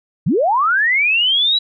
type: linear sweep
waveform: sine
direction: up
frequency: 117.3 to 3951 Hz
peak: -12 dBFS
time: 0.26-1.59 s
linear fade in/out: 10 ms
effects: none